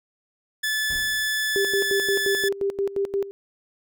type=tone; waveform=sawtooth; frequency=1733 Hz; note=A6; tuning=27 cents flat; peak=-19 dBFS; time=0.63-2.49 s; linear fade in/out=10 ms
type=noise with exponential decay; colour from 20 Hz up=brown; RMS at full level=-35 dBFS; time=0.9-1.55 s; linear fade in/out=2 ms; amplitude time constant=140 ms
type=tone with tremolo; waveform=sine; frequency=396.2 Hz; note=G4; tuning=18 cents sharp; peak=-20 dBFS; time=1.56-3.31 s; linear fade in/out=0 ms; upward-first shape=square; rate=5.7 Hz; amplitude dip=80%
effects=none